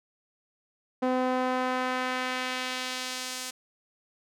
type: tone with band-pass filter sweep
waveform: sawtooth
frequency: 255 Hz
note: C4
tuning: 44 cents flat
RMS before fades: -30 dBFS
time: 1.02-3.51 s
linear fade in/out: 10 ms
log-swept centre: 550 to 7300 Hz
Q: 0.84
effects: none